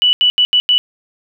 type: tone bursts at uneven times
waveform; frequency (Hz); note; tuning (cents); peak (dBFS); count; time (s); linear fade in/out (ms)
sine; 2960; F#7; 0; -8; 5; 0.02-0.13 / 0.21-0.3 / 0.38-0.45 / 0.53-0.6 / 0.69-0.78; 0
effects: none